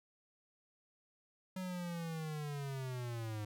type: linear sweep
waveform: square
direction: down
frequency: 187.6 to 103.83 Hz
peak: -40 dBFS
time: 1.56-3.45 s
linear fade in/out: 5 ms
effects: none